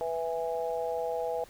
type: harmonic tone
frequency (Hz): 164.81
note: E3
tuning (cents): 0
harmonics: 3 / 4 / 5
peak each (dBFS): -32 / -34 / -36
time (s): 0.01-1.44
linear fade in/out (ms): 0
effects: pink hiss -55 dBFS RMS until 1.49 s